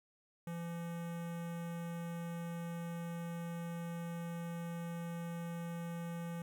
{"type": "tone with notch filter", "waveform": "square", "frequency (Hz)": 169.6, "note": "E3", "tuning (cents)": 50, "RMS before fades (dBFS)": -42, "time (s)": [0.47, 6.42], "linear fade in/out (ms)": 2, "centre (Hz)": 4500, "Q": 1, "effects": ["13-bit"]}